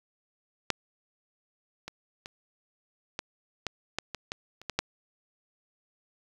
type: clicks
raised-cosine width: 0.2 ms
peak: -7 / -21 / -23 / -15 / -13 / -12 / -18 / -16 / -29 / -15 / -8 dBFS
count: 11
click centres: 0.703 / 1.88 / 2.259 / 3.191 / 3.667 / 3.986 / 4.147 / 4.319 / 4.616 / 4.697 / 4.79 s
effects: 8-bit